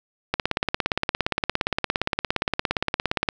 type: click train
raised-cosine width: 0.3 ms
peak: -5 dBFS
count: 52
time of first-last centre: 0.34-3.288 s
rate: 17.3 Hz
effects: none